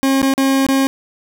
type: tone with dropouts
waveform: 40% pulse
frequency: 270 Hz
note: C#4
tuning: 45 cents flat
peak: -11 dBFS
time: 0.03-0.87 s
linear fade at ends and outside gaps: 0 ms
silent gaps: 0.217-0.228 / 0.338-0.379 / 0.665-0.687 s
effects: none